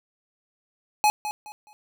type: tone with echo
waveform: square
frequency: 843 Hz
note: G#5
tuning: 26 cents sharp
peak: -17 dBFS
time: 1.04-1.1 s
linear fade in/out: 0 ms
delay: 210 ms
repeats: 3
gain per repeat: -11 dB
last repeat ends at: 1.73 s
effects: none